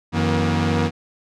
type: tone cluster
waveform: sawtooth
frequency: 91.2 / 159.6 / 238.3 Hz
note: F#2 / D#3 / A#3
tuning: -24 / +44 / +38 cents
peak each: -18 dBFS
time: 0.12-0.91 s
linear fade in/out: 50 ms
effects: low-pass 5000 Hz 12 dB/octave